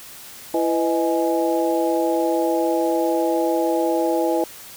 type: harmonic tone with a mistuned harmonic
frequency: 166.8 Hz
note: E3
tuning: 21 cents sharp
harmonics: 2 / 3 / 4 / 5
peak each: -21 / -23 / -24 / -25 dBFS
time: 0.54-4.44 s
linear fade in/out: 2 ms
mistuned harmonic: 4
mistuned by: -100 cents
effects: white hiss -40 dBFS RMS until 4.76 s